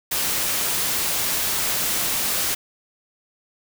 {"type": "noise", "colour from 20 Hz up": "white", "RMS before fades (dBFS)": -23, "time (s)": [0.11, 2.55], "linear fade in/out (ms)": 10, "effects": []}